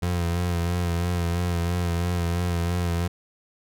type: tone with vibrato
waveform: 30% pulse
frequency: 86.8 Hz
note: F2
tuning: 10 cents flat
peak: -20 dBFS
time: 0.02-3.08 s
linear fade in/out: 10 ms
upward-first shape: sine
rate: 3 Hz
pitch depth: 41 cents each way
effects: none